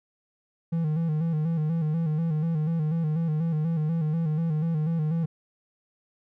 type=tone with vibrato; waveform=triangle; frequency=159.6 Hz; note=D#3; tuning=44 cents sharp; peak=-21 dBFS; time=0.72-5.26 s; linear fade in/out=10 ms; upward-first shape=square; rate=4.1 Hz; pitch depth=69 cents each way; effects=none